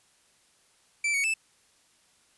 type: tone with pitch steps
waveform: 45% pulse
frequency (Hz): 2330 / 2233 / 2635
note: D7 / C#7 / E7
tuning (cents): -14 / +12 / -1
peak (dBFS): -24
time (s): 1.04-1.34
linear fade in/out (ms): 5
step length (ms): 100
effects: white hiss -64 dBFS RMS until 2.37 s + resampled to 24000 Hz